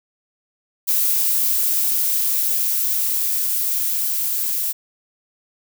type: noise with level ramp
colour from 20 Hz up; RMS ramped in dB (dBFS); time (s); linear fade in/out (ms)
violet; -18 to -22; 0.87-4.73; 20
effects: none